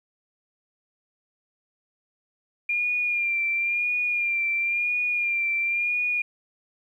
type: tone with vibrato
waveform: sine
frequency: 2400 Hz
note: D7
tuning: 37 cents sharp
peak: -22 dBFS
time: 2.69-6.22 s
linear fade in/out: 5 ms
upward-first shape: sine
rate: 0.97 Hz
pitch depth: 39 cents each way
effects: 10-bit